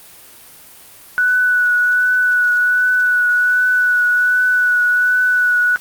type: tone with vibrato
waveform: sine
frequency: 1480 Hz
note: F#6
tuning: in tune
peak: -11 dBFS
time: 1.18-5.76 s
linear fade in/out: 0 ms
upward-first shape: triangle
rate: 1.3 Hz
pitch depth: 20 cents each way
effects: white hiss -41 dBFS RMS until 5.8 s + Opus 32 kbps